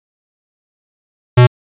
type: tone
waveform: square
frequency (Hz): 123.5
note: B2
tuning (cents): 0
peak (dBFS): -4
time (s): 1.37-1.47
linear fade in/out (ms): 10
effects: resampled to 8000 Hz